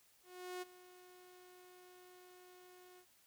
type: tone with ADSR envelope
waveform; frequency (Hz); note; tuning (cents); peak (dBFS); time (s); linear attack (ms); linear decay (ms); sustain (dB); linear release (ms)
sawtooth; 363; F#4; -33; -38; 0.23-3.06; 390; 20; -17; 76
effects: white hiss -70 dBFS RMS until 3.26 s